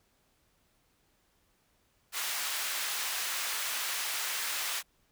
pink high-pass noise, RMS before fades -34 dBFS, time 2.12-4.83 s, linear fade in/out 50 ms, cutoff 1400 Hz, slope 12 dB/octave, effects pink hiss -71 dBFS RMS until 5.11 s

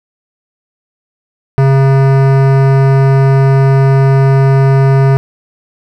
sine tone with hard clipping, 135.5 Hz, C#3, 39 cents flat, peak -7 dBFS, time 1.58-5.17 s, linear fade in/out 0 ms, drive 18 dB, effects none

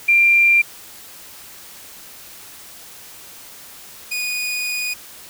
sine / sawtooth tone pair in turn, 2378 / 2469 Hz, D7 / D#7, +21 / -14 cents, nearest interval minor second, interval 65 cents, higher second, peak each -10 / -18 dBFS, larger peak first, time 0.08-0.62 / 4.11-4.94 s, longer second, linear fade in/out 10 ms, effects white hiss -40 dBFS RMS until 5.29 s

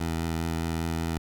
15% pulse tone with vibrato, 82.2 Hz, E2, 4 cents flat, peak -21 dBFS, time 0-1.18 s, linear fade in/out 5 ms, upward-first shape triangle, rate 5 Hz, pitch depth 19 cents each way, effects none

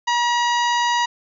harmonic tone with a mistuned harmonic, 957 Hz, A#5, 45 cents sharp, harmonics 1 / 2 / 3 / 4 / 5 / 6 / 7, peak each -18 / -24 / -28 / -30 / -32 / -34 / -35 dBFS, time 0.07-1.06 s, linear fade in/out 10 ms, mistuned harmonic 6, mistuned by +62 cents, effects none

